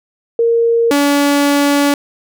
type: tone pair in turn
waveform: sine / sawtooth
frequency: 464 / 285.6 Hz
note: A#4 / D4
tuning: -8 / -48 cents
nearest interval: minor sixth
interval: 840 cents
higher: first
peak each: -9 / -6 dBFS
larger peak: second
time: 0.39-0.91 / 0.91-1.94 s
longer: second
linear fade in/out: 2 ms
effects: none